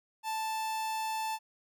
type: tone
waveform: 45% pulse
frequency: 880 Hz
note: A5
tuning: in tune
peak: -32 dBFS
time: 0.23-1.39 s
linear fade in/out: 50 ms
effects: none